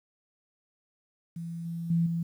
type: tone with level steps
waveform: sine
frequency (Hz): 167.9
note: E3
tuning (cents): +32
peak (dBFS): -34 / -32 / -22 / -27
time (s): 1.36-2.23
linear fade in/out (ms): 5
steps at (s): 1.65 / 1.9 / 2.06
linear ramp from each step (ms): 5
effects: 10-bit